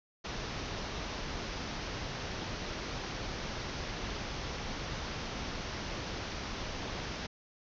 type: low-pass noise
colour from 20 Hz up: pink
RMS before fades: -39 dBFS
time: 0.24-7.27 s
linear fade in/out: 10 ms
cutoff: 6200 Hz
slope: 96 dB/octave
effects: none